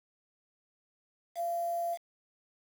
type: tone with quantisation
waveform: sine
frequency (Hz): 686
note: F5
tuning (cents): -31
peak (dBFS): -30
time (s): 1.35-1.98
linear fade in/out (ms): 50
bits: 8
effects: none